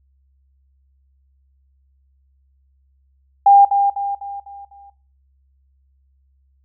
sine tone with echo, 801 Hz, G5, 37 cents sharp, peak -6 dBFS, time 3.46-3.65 s, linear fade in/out 5 ms, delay 250 ms, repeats 5, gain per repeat -7 dB, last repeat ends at 4.9 s, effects noise-tail reverb RT60 0.4 s tail -19 dB re dry + added 67 Hz sine -56 dBFS peak until 6.64 s

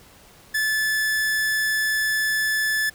45% pulse tone, 1737 Hz, A6, 23 cents flat, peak -20 dBFS, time 0.54-2.9 s, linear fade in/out 10 ms, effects pink hiss -50 dBFS RMS until 2.94 s

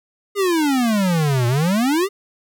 square exponential two-way sweep, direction down then up, 415.3 to 116.8 to 415.3 Hz, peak -16 dBFS, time 0.35-2.09 s, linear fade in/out 50 ms, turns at 1.47 s, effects none

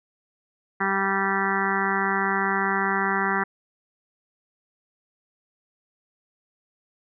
harmonic tone, 195 Hz, G3, 9 cents flat, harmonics 1 / 2 / 4 / 5 / 6 / 7 / 8 / 9 / 10, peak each -30 / -30 / -30 / -30 / -30 / -30 / -30 / -30 / -30 dBFS, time 0.8-3.44 s, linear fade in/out 10 ms, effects none

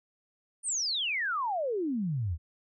sine exponential sweep, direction down, 9350 to 74.2 Hz, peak -28 dBFS, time 0.63-2.38 s, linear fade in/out 50 ms, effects none

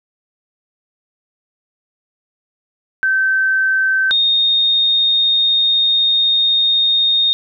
sine tone pair in turn, 1545 / 3692 Hz, G6 / A#7, -26 / -17 cents, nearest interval octave + minor third, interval 1509 cents, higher second, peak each -12 / -11 dBFS, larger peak second, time 3.03-4.11 / 4.11-7.33 s, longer second, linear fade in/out 0 ms, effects none

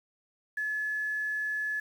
sine tone with quantisation, 1712 Hz, A6, 48 cents flat, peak -29 dBFS, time 0.57-1.8 s, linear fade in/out 5 ms, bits 9, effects none

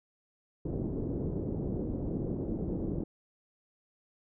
white low-pass noise, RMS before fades -34 dBFS, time 0.65-3.04 s, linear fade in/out 5 ms, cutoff 390 Hz, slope 24 dB/octave, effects none

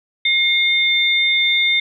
sine tone pair together, 2140 / 3599 Hz, C7 / A7, +38 / +38 cents, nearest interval major sixth, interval 900 cents, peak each -16 dBFS, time 0.25-1.8 s, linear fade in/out 5 ms, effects none

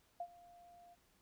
sine tone with ADSR envelope, 698.5 Hz, F5, in tune, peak -38 dBFS, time 0.2-0.96 s, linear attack 4 ms, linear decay 63 ms, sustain -20 dB, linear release 32 ms, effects pink hiss -73 dBFS RMS until 1.21 s

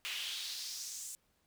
brown noise with high-pass filter sweep, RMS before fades -42 dBFS, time 0.05-1.15 s, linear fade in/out 0 ms, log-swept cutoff 2600 to 8000 Hz, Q 2.7, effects pink hiss -75 dBFS RMS until 1.46 s

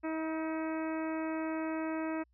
harmonic tone with a mistuned harmonic, 318.8 Hz, D#4, 42 cents sharp, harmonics 1 / 2 / 3 / 4 / 5 / 6 / 7 / 8, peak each -34 / -40 / -44 / -46 / -48 / -50 / -51 / -52 dBFS, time 0.03-2.24 s, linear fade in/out 20 ms, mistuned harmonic 5, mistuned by -21 cents, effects added 60 Hz sine -67 dBFS peak until 2.33 s

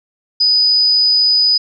sine tone, 4978 Hz, D#8, in tune, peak -9 dBFS, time 0.4-1.58 s, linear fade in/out 10 ms, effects none

